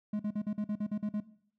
triangle tone bursts, 210 Hz, G#3, 19 cents sharp, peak -28 dBFS, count 10, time 0.13-1.203 s, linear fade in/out 5 ms, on 65 ms, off 47 ms, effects noise-tail reverb RT60 0.6 s tail -17 dB re dry

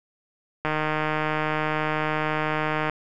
click train, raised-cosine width 0.5 ms, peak -10 dBFS, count 347, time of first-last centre 0.65-2.897 s, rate 154 Hz, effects none

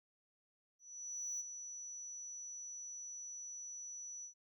sine tone with ADSR envelope, 5920 Hz, F#8, in tune, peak -36 dBFS, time 0.79-4.34 s, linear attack 610 ms, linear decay 20 ms, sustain -9 dB, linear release 100 ms, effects tanh soft clip ceiling -37 dBFS

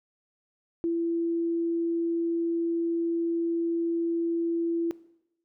sine tone, 335.8 Hz, E4, 32 cents sharp, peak -24 dBFS, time 0.84-4.91 s, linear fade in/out 0 ms, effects noise-tail reverb RT60 0.8 s tail -19 dB re dry

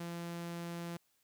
sawtooth tone, 170.8 Hz, F3, 38 cents flat, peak -36 dBFS, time 0-0.97 s, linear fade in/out 5 ms, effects white hiss -75 dBFS RMS until 1.23 s

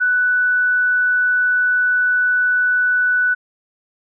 sine tone, 1487 Hz, F#6, 8 cents sharp, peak -13 dBFS, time 0-3.35 s, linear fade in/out 20 ms, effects none

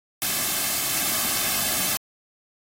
white noise with comb filter, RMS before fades -24 dBFS, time 0.22-1.97 s, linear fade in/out 0 ms, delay 2.1 ms, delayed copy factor -0.6, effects AAC 48 kbps

